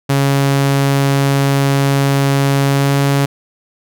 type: tone with pitch glide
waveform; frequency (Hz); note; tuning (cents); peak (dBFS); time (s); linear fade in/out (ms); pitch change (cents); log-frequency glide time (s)
sawtooth; 138.59 to 139.8; C#3 to C#3; 0 to +15; -7; 0.09-3.26; 10; +15; 2.68-2.97
effects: none

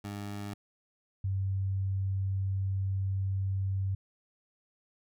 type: tone pair in turn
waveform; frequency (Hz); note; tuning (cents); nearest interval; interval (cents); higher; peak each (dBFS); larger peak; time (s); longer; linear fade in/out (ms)
20% pulse / sine; 101.9 / 96.47; G#2 / G2; -32 / -27; minor second; 95; first; -32 / -28; second; 0.04-0.54 / 1.24-3.95; second; 5
effects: none

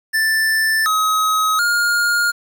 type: tone with pitch steps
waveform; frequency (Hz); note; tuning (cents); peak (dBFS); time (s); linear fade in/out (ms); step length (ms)
square; 1767 / 1270 / 1419; A6 / D#6 / F6; +7 / +35 / +27; -15; 0.13-2.32; 20; 730
effects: 8-bit

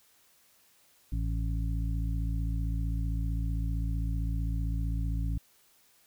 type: harmonic tone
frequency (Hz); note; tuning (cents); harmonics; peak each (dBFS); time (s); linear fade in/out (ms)
55.5; A1; +16; 1 / 2 / 3 / 5; -29 / -35 / -39 / -43; 1.12-5.38; 5
effects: white hiss -64 dBFS RMS until 6.06 s

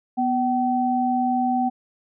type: tone pair together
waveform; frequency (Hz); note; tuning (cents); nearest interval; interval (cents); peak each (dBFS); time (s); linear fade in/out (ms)
sine; 246.9 / 764.2; B3 / G5; 0 / -44; octave + minor sixth; 1956; -22 / -21; 0.17-1.7; 20
effects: none

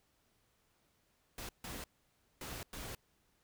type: noise bursts at uneven times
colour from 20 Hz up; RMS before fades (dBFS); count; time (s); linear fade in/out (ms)
pink; -45; 4; 1.38-1.49 / 1.64-1.84 / 2.41-2.63 / 2.73-2.95; 2
effects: pink hiss -75 dBFS RMS until 3.43 s

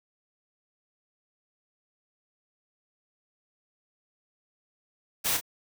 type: noise with echo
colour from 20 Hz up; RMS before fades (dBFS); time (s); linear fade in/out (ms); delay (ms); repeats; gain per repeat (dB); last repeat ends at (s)
white; -27; 5.24-5.38; 20; 32; 1; -7; 5.412
effects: none

